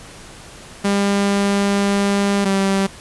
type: tone pair in turn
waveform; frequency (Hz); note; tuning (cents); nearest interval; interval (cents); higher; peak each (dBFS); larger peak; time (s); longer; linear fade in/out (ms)
sawtooth; 200.2 / 194.95; G3 / G3; +37 / -9; unison; 46; first; -11; neither; 0.84-2.45 / 2.45-2.87; first; 10
effects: pink hiss -39 dBFS RMS until 3 s + resampled to 24000 Hz